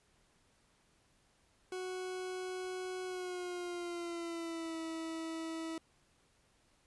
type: tone with pitch glide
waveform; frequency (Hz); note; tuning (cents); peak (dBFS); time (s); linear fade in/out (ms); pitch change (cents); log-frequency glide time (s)
40% pulse; 369.2 to 325.1; F#4 to E4; -4 to -24; -38; 1.72-5.78; 2; -220; 3.05-4.78
effects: pink hiss -71 dBFS RMS until 6.86 s + resampled to 24000 Hz